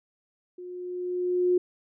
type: tone with level ramp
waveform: sine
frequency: 359.5 Hz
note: F#4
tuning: 50 cents flat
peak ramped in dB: -38 to -18 dBFS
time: 0.58-1.58 s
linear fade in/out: 5 ms
effects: none